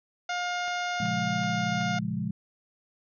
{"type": "harmonic tone", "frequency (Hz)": 711, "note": "F5", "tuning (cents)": 31, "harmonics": [1, 2, 3, 4, 5, 6, 7, 8, 9], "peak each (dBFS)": [-31, -33, -37, -42, -41, -47, -46, -48, -46], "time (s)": [0.29, 1.99], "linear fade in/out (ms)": 5}
{"type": "click train", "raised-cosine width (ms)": 0.3, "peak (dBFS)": -28, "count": 4, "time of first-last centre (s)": [0.68, 1.812], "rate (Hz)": 2.65}
{"type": "chord", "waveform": "sine", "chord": "Bb minor seventh", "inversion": "none", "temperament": "equal", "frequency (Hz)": [116.54, 138.59, 174.61, 207.7], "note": ["Bb2", "Db3", "F3", "Ab3"], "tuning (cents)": [0, 0, 0, 0], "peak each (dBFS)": [-35, -36, -32, -32], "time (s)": [1, 2.31], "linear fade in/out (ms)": 5}
{"effects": []}